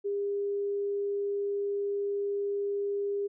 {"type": "tone", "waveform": "sine", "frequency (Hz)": 403.3, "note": "G4", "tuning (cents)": 49, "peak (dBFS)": -28, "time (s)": [0.04, 3.28], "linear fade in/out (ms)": 20, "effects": []}